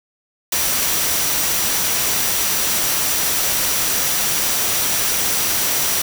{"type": "tone in noise", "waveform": "sine", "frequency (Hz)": 5830, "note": "F#8", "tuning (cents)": -26, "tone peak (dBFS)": -27, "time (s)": [0.52, 6.02], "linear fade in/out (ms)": 5, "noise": "white", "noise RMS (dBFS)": -19, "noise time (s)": [0.52, 6.02], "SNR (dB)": -11, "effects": []}